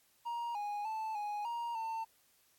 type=tone with pitch steps; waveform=triangle; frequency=942 / 826 / 878 / 831 / 940 / 898 Hz; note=A#5 / G#5 / A5 / G#5 / A#5 / A5; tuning=+18 / -10 / -4 / +1 / +14 / +35 cents; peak=-34 dBFS; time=0.25-2.05 s; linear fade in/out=20 ms; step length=300 ms; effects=white hiss -70 dBFS RMS until 2.58 s + AAC 64 kbps